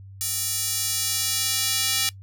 square tone with high-pass filter sweep, 261.6 Hz, C4, in tune, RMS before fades -25 dBFS, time 0.21-2.09 s, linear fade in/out 0 ms, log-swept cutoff 7300 to 3500 Hz, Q 0.9, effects noise-tail reverb RT60 0.1 s tail -21 dB re dry + added 97 Hz sine -40 dBFS peak until 2.22 s

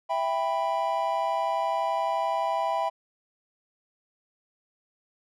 triangle chord, E minor, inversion none, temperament just, 659.3 / 791.1 / 988.9 Hz, E5 / G5 / B5, 0 / +16 / +2 cents, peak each -27 dBFS, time 0.09-2.9 s, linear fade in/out 20 ms, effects none

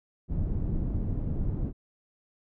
pink low-pass noise, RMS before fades -29 dBFS, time 0.28-1.73 s, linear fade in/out 50 ms, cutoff 210 Hz, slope 12 dB/octave, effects none

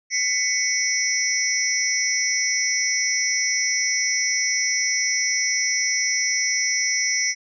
sine tone cluster, 2006 / 2210 / 5340 / 5730 / 5990 Hz, B6 / C#7 / E8 / F8 / F#8, +26 / -6 / +22 / +44 / +20 cents, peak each -26 dBFS, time 0.1-7.35 s, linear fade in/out 50 ms, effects none

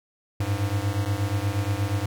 square beating tone pair, 97 / 105.4 Hz, G2 / G#2, -18 / +26 cents, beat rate 8.4 Hz, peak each -27 dBFS, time 0.4-2.06 s, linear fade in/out 5 ms, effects none

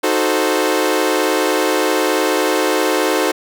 sawtooth chord, D# diminished seventh, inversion none, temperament equal, 311.1 / 370 / 440 / 523.3 Hz, D#4 / F#4 / A4 / C5, 0 / 0 / 0 / 0 cents, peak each -16 dBFS, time 0.03-3.32 s, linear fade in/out 10 ms, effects none

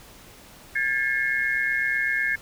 sine tone cluster, 1620 / 1748 / 2157 Hz, G#6 / A6 / C#7, -43 / -12 / -48 cents, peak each -26 dBFS, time 0.75-2.36 s, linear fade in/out 10 ms, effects pink hiss -48 dBFS RMS until 2.41 s

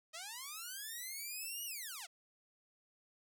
5% pulse linear two-way sweep, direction up then down, 615 to 2942 to 615 Hz, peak -33 dBFS, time 0.13-2.07 s, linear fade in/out 20 ms, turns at 1.65 s, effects none

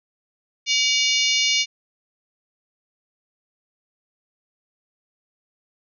harmonic tone with a mistuned harmonic, 714 Hz, F5, 38 cents sharp, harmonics 3 / 4 / 5 / 6 / 7 / 8 / 9, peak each -23 / -24 / -25 / -26 / -26 / -27 / -28 dBFS, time 0.66-1.66 s, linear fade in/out 50 ms, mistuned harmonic 3, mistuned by +110 cents, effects none

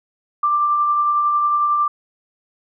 sine tone with tremolo, 1181 Hz, D6, 9 cents sharp, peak -13 dBFS, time 0.43-1.88 s, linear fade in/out 5 ms, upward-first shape triangle, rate 11 Hz, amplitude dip 30%, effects none

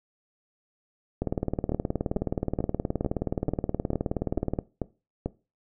two click trains, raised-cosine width 2 ms, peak -14 / -13 dBFS, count 9 / 65, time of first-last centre 1.72-5.26 / 1.22-4.588 s, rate 2.26 / 19 Hz, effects noise-tail reverb RT60 0.3 s tail -19 dB re dry

